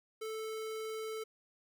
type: tone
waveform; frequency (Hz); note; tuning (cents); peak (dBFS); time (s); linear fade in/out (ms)
square; 439.1; A4; -4; -39; 0.21-1.24; 10
effects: none